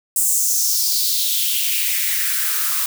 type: noise with high-pass filter sweep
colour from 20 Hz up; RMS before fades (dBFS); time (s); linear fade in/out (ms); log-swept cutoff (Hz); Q
blue; -19; 0.16-2.86; 2; 8300 to 1100; 3.5
effects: none